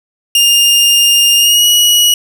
sawtooth tone with pitch glide, 2814 to 2912 Hz, F7 to F#7, +12 to -28 cents, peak -3 dBFS, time 0.35-2.14 s, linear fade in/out 2 ms, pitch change +60 cents, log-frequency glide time 1.36-1.66 s, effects none

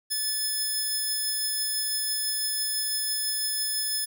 10% pulse tone pair together, 1729 / 5181 Hz, A6 / E8, -31 / -31 cents, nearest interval octave + perfect fifth, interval 1900 cents, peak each -27 / -21 dBFS, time 0.1-4.06 s, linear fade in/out 20 ms, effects none

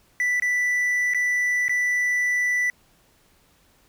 triangle tone with dropouts, 1975.5 Hz, B6, in tune, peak -18 dBFS, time 0.2-2.7 s, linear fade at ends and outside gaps 1 ms, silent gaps 0.399-0.422 / 1.137-1.146 / 1.682-1.694 s, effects pink hiss -60 dBFS RMS until 3.88 s

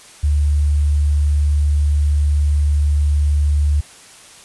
sine tone with sample-and-hold, 73.42 Hz, D2, in tune, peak -12 dBFS, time 0.23-3.81 s, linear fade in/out 10 ms, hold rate 8820 Hz, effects white hiss -42 dBFS RMS until 4.44 s + resampled to 24000 Hz

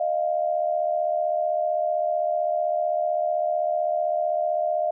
sine tone pair together, 618.3 / 694 Hz, D#5 / F5, -11 / -11 cents, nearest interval major second, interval 200 cents, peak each -24 dBFS, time 0-4.91 s, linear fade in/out 5 ms, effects none

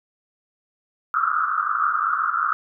pink band-pass noise, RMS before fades -22 dBFS, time 1.14-2.53 s, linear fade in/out 0 ms, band 1200 to 1400 Hz, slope 96 dB/octave, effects none

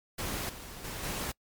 pink noise with level steps, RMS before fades -35 / -45 / -39 / -35 dBFS, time 0.18-1.32 s, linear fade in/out 10 ms, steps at 0.49 / 0.84 / 1.03 s, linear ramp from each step 5 ms, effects noise-tail reverb RT60 0.1 s tail -26 dB re dry + MP3 96 kbps

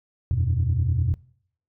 sine chord, E suspended second, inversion none, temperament equal, 82.41 / 92.5 / 123.47 Hz, E2 / F#2 / B2, 0 / 0 / 0 cents, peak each -23 dBFS, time 0.31-1.14 s, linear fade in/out 0 ms, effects noise-tail reverb RT60 0.6 s tail -22 dB re dry + tanh soft clip ceiling -14 dBFS

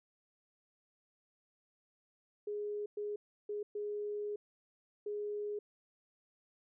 sine tone bursts at uneven times, 415.3 Hz, G#4, in tune, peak -36 dBFS, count 5, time 2.47-2.86 / 2.97-3.16 / 3.49-3.63 / 3.75-4.36 / 5.06-5.59 s, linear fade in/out 5 ms, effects none

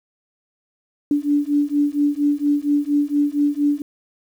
sine beating tone pair, 288.3 / 292.6 Hz, D4 / D4, -32 / -6 cents, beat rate 4.3 Hz, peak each -19 / -19 dBFS, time 1.11-3.82 s, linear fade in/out 2 ms, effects 8-bit

